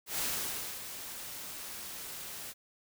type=noise with ADSR envelope; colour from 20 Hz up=white; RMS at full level=-33 dBFS; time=0.06-2.54 s; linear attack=120 ms; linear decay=610 ms; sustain=-10 dB; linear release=36 ms; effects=none